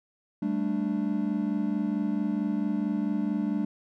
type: chord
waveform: triangle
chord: G suspended second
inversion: none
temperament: just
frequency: 196 / 220.5 / 294 Hz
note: G3 / A3 / D4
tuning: 0 / +4 / +2 cents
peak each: -28 dBFS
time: 0.42-3.65 s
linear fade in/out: 5 ms
effects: none